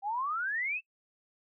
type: exponential sweep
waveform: sine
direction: up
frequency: 773 to 2695 Hz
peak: -30 dBFS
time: 0.02-0.81 s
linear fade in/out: 50 ms
effects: noise-tail reverb RT60 0.1 s tail -23 dB re dry